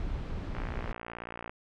brown noise, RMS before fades -35 dBFS, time 0-0.92 s, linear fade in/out 0 ms
click train, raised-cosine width 0.5 ms, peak -24 dBFS, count 56, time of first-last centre 0.55-1.495 s, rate 58.2 Hz
effects low-pass 4000 Hz 12 dB/octave

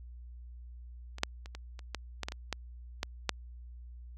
clicks, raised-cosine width 0.2 ms, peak -27 / -9 / -29 / -26 / -30 / -17 / -17 / -18 / -22 / -15 / -14 / -10 dBFS, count 12, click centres 1.184 / 1.234 / 1.459 / 1.55 / 1.792 / 1.947 / 2.233 / 2.285 / 2.321 / 2.527 / 3.031 / 3.293 s, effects added 60 Hz sine -45 dBFS peak until 4.17 s

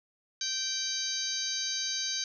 harmonic tone, 779 Hz, G5, 11 cents flat, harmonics 2 / 3 / 4 / 5 / 6 / 7 / 8, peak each -43 / -46 / -42 / -36 / -35 / -43 / -35 dBFS, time 0.41-2.24 s, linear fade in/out 2 ms, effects none

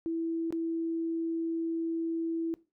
sine tone with dropouts, 329.6 Hz, E4, in tune, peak -29 dBFS, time 0.06-2.54 s, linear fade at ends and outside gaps 0 ms, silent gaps 0.506-0.525 s, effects noise-tail reverb RT60 0.3 s tail -20 dB re dry

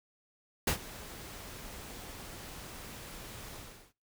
pink noise with ADSR envelope, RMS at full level -27 dBFS, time 0.67-3.93 s, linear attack 7 ms, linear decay 91 ms, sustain -19 dB, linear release 380 ms, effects noise-tail reverb RT60 0.4 s tail -26 dB re dry

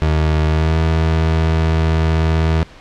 30% pulse tone with pitch glide, 77.78 to 80.38 Hz, D#2 to E2, 0 to -43 cents, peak -10 dBFS, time 0.02-2.63 s, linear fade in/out 0 ms, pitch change +57 cents, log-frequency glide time 0.48-0.77 s, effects pink hiss -41 dBFS RMS until 2.8 s + low-pass 4000 Hz 12 dB/octave

